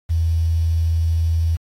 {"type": "tone with quantisation", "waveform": "sine", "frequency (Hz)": 82.3, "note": "E2", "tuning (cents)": -2, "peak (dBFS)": -15, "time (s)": [0.09, 1.57], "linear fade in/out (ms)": 20, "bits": 7, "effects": ["AAC 48 kbps"]}